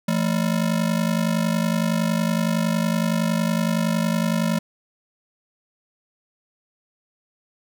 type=ring-modulated tone; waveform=square; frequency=196.6 Hz; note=G3; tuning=5 cents sharp; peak=-17 dBFS; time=0.08-4.59 s; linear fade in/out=2 ms; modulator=25.4 Hz; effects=none